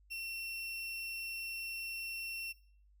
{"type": "tone", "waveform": "35% pulse", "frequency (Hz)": 2715, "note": "F7", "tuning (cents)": -50, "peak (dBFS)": -38, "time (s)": [0.1, 2.53], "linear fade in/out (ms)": 20, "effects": ["noise-tail reverb RT60 0.5 s tail -18 dB re dry", "added 50 Hz sine -62 dBFS peak until 3 s"]}